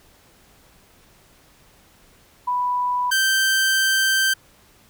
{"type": "tone pair in turn", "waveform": ["sine", "sawtooth"], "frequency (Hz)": [987.8, 1560.8], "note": ["B5", "G6"], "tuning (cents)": [0, -8], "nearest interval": "minor sixth", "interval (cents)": 792, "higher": "second", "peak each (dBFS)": [-19, -13], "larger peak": "second", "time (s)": [[2.47, 3.11], [3.11, 4.34]], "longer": "second", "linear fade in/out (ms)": 10, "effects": ["pink hiss -54 dBFS RMS until 4.89 s"]}